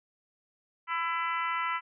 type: harmonic tone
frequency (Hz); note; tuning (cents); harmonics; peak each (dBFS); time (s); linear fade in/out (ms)
334; E4; +23; 3 / 4 / 5 / 6 / 7 / 8 / 9; -33 / -32 / -44 / -35 / -41 / -44 / -46; 0.87-1.81; 50
effects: none